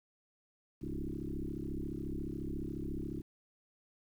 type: tone with frequency modulation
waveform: sine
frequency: 169.7 Hz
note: F3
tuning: 49 cents flat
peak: -36 dBFS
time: 0.81-3.22 s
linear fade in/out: 20 ms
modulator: 34.2 Hz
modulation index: 5.4
effects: 11-bit